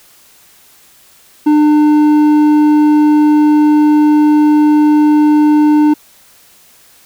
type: tone with hard clipping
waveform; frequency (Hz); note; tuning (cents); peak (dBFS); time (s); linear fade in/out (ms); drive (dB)
sine; 300; D4; +37; -7; 1.46-5.94; 10; 6
effects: white hiss -45 dBFS RMS until 7.05 s